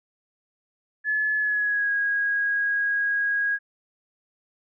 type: tone with pitch glide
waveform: sine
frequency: 1715 to 1645.1 Hz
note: A6 to G#6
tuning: -45 to -17 cents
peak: -21 dBFS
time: 1.04-3.59 s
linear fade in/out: 50 ms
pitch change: -72 cents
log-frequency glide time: 1.36-1.91 s
effects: none